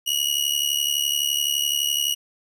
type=tone with amplitude modulation; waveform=sawtooth; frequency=2899 Hz; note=F#7; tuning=36 cents flat; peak=-14 dBFS; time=0.06-2.15 s; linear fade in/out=20 ms; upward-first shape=sine; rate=71.8 Hz; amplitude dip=80%; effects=none